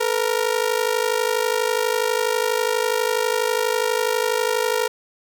sawtooth ring-modulated tone, 466.7 Hz, A#4, 2 cents sharp, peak -12 dBFS, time 0-4.88 s, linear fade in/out 10 ms, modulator 26.1 Hz, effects none

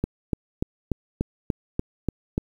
click train, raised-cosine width 3 ms, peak -10 dBFS, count 9, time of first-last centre 0.04-2.379 s, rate 3.42 Hz, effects 8-bit

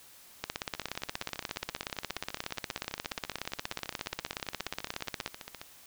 two click trains, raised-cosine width 0.2 ms, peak -15 / -23 dBFS, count 82 / 73, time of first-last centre 0.44-5.261 / 0.75-5.615 s, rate 16.8 / 14.8 Hz, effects white hiss -55 dBFS RMS until 5.86 s

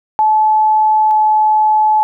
sine tone pair in turn, 863 / 859.5 Hz, A5 / A5, -34 / -41 cents, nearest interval unison, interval 7 cents, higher first, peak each -8 dBFS, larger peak neither, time 0.19-1.11 / 1.11-2.03 s, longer neither, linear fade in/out 0 ms, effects none

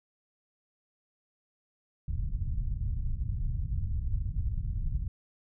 pink low-pass noise, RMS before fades -31 dBFS, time 2.08-5.08 s, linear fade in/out 5 ms, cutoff 120 Hz, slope 24 dB/octave, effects none

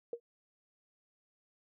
sine tone with exponential decay, 471.3 Hz, A#4, 19 cents sharp, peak -31 dBFS, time 0.13-0.2 s, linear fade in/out 2 ms, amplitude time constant 15 ms, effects none

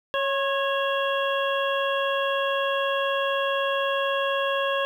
harmonic tone with a mistuned harmonic, 552 Hz, C#5, 7 cents flat, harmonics 1 / 2 / 3 / 5 / 6, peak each -25 / -28 / -30 / -33 / -33 dBFS, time 0.14-4.85 s, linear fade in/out 0 ms, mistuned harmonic 2, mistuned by -33 cents, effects 9-bit

